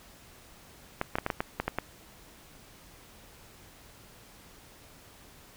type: clicks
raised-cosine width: 0.5 ms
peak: -13 dBFS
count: 9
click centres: 1.014 / 1.155 / 1.185 / 1.264 / 1.302 / 1.405 / 1.6 / 1.68 / 1.786 s
effects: pink hiss -54 dBFS RMS until 5.56 s